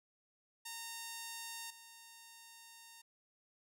5% pulse tone with level steps, 920 Hz, A#5, 23 cents flat, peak -32 / -43 dBFS, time 0.65-3.02 s, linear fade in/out 10 ms, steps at 1.7 s, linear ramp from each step 5 ms, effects none

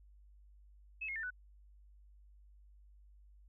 sine tone with pitch steps, 2591 / 2154 / 1790.3 / 1488.1 Hz, E7 / C7 / A6 / F#6, -30 / +50 / +30 / +9 cents, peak -38 dBFS, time 1.01-1.306 s, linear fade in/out 10 ms, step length 74 ms, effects added 50 Hz sine -58 dBFS peak until 3.48 s

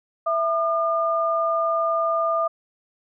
sine tone pair together, 660.7 / 1209 Hz, E5 / D6, +4 / +50 cents, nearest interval minor seventh, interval 1046 cents, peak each -22 / -22 dBFS, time 0.26-2.48 s, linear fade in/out 10 ms, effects none

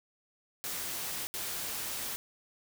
white noise bursts at uneven times, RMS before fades -37 dBFS, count 2, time 0.64-1.27 / 1.34-2.16 s, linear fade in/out 0 ms, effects none

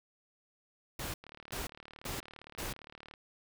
pink noise bursts, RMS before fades -39 dBFS, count 4, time 0.99-2.73 s, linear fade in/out 5 ms, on 150 ms, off 380 ms
click train, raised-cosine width 0.3 ms, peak -33 dBFS, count 72, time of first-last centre 1.24-3.138 s, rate 37.4 Hz
effects none

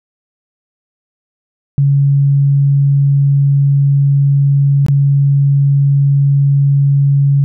sine tone with dropouts, 140.1 Hz, C#3, 19 cents sharp, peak -7 dBFS, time 1.78-7.44 s, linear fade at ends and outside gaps 0 ms, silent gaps 4.864-4.884 s, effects none

